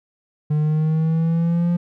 triangle exponential sweep, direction up, 150 to 174.61 Hz, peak -14 dBFS, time 0.5-1.77 s, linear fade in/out 10 ms, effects none

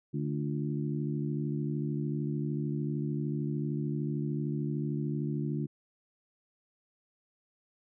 harmonic tone with a mistuned harmonic, 73.3 Hz, D2, 3 cents flat, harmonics 2 / 3 / 4 / 5, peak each -32 / -36 / -38 / -40 dBFS, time 0.13-5.67 s, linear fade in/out 20 ms, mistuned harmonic 5, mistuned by -77 cents, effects none

